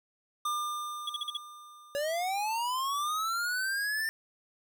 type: tone with exponential decay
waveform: square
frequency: 1200 Hz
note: D6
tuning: 37 cents sharp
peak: -29 dBFS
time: 0.45-2.89 s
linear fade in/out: 5 ms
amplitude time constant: 530 ms
type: tone bursts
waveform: triangle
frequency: 3371 Hz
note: G#7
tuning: 25 cents sharp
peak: -29 dBFS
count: 5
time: 1.07-1.372 s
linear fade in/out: 5 ms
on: 26 ms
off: 43 ms
type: linear sweep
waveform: square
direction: up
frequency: 558 to 1800 Hz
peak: -30 dBFS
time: 1.95-4.09 s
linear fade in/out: 0 ms
effects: none